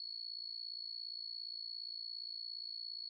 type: tone with amplitude modulation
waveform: sine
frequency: 4383 Hz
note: C#8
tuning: 20 cents flat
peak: -39 dBFS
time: 0-3.09 s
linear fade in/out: 2 ms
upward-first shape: sine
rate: 57.3 Hz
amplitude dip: 85%
effects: none